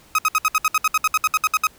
30% pulse tone bursts, 1265 Hz, D#6, 28 cents sharp, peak -12 dBFS, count 16, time 0.15-1.67 s, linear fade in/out 2 ms, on 35 ms, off 64 ms, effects pink hiss -51 dBFS RMS until 1.78 s

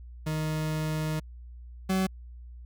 40% pulse tone pair in turn, 155.56 / 188.81 Hz, D#3 / F#3, 0 / +35 cents, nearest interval minor third, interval 335 cents, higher second, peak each -27 / -23 dBFS, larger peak second, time 0.26-1.2 / 1.89-2.07 s, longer first, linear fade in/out 10 ms, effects added 60 Hz sine -42 dBFS peak until 2.65 s

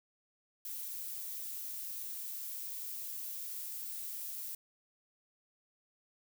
violet noise, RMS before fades -42 dBFS, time 0.65-4.55 s, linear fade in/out 2 ms, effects none

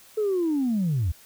sine linear sweep, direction down, 440.5 to 72 Hz, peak -20 dBFS, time 0.17-1.12 s, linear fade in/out 10 ms, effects tanh soft clip ceiling -18 dBFS + white hiss -52 dBFS RMS until 1.25 s

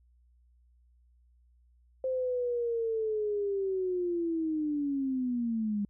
sine linear sweep, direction down, 523.3 to 200.8 Hz, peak -28 dBFS, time 2.04-5.85 s, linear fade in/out 2 ms, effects added 60 Hz sine -61 dBFS peak until 5.89 s

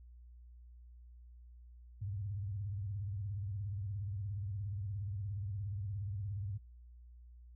sine tone with vibrato, 99.9 Hz, G2, 33 cents sharp, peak -37 dBFS, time 2.01-6.58 s, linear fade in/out 10 ms, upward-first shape triangle, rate 17 Hz, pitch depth 190 cents each way, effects noise-tail reverb RT60 0.3 s tail -26 dB re dry + added 60 Hz sine -53 dBFS peak until 7.55 s

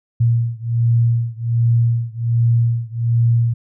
sine beating tone pair, 116.54 / 117.84 Hz, A#2 / A#2, 0 / +19 cents, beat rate 1.3 Hz, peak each -16 / -17 dBFS, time 0.2-3.54 s, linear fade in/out 10 ms, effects none

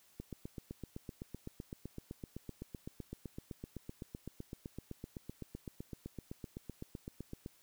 click train, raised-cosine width 3 ms, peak -30 dBFS, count 58, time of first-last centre 0.2-7.461 s, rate 7.85 Hz, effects white hiss -67 dBFS RMS until 7.62 s

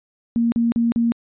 sine tone bursts, 233.1 Hz, A#3, in tune, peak -15 dBFS, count 4, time 0.36-1.12 s, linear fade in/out 0 ms, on 160 ms, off 40 ms, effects resampled to 8000 Hz

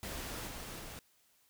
pink noise with level steps, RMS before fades -42 / -45 / -47 dBFS, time 0.03-0.99 s, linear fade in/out 0 ms, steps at 0.47 / 0.79 s, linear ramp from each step 5 ms, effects white hiss -70 dBFS RMS until 1.49 s

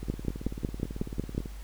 two click trains, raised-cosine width 3 ms, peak -24 / -15 dBFS, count 27 / 8, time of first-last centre 0.03-1.459 / 0.1-1.38 s, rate 18.2 / 5.47 Hz, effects added 50 Hz sine -39 dBFS peak until 1.63 s + pink hiss -53 dBFS RMS until 1.63 s

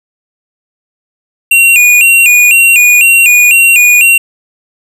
square tone with vibrato, 2595 Hz, E7, 28 cents flat, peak -3 dBFS, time 1.51-4.18 s, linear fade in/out 5 ms, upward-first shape square, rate 2 Hz, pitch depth 98 cents each way, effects none

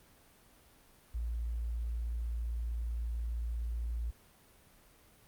sine tone, 57.7 Hz, A#1, 17 cents flat, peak -33 dBFS, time 1.14-4.11 s, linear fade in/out 10 ms, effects pink hiss -62 dBFS RMS until 5.27 s + Opus 32 kbps

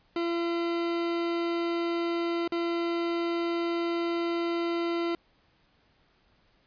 40% pulse tone with dropouts, 340 Hz, F4, 46 cents flat, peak -26 dBFS, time 0.16-5.15 s, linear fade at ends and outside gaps 2 ms, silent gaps 2.477-2.521 s, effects pink hiss -66 dBFS RMS until 6.66 s + resampled to 11025 Hz

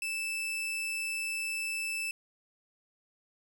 40% pulse tone, 2637 Hz, E7, in tune, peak -31 dBFS, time 0.02-2.11 s, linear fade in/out 2 ms, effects none

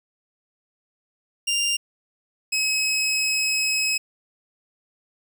20% pulse tone pair in turn, 2794 / 2559 Hz, F7 / D#7, 0 / +48 cents, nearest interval major second, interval 152 cents, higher first, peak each -16 dBFS, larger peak neither, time 1.47-1.77 / 2.52-3.98 s, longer second, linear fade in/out 10 ms, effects none

